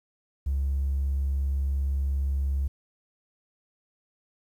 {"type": "tone", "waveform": "triangle", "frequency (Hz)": 68.6, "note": "C#2", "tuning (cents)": -17, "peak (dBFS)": -20, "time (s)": [0.46, 2.68], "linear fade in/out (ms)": 10, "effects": ["tanh soft clip ceiling -21 dBFS", "10-bit"]}